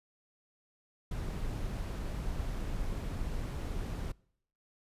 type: noise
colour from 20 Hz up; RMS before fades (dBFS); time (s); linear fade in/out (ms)
brown; -36; 1.11-4.12; 5
effects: noise-tail reverb RT60 0.7 s tail -25 dB re dry + resampled to 32000 Hz